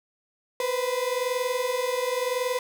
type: tone pair together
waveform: 35% pulse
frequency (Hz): 490.8 / 511.7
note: B4 / C5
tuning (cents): -11 / -39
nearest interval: minor second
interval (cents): 72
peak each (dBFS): -26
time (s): 0.6-2.59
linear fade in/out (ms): 2
effects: none